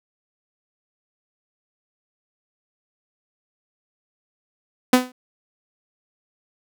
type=tone with exponential decay; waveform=sawtooth; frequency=252.3 Hz; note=B3; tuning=37 cents sharp; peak=-4 dBFS; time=4.93-5.12 s; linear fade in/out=5 ms; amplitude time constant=40 ms; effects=none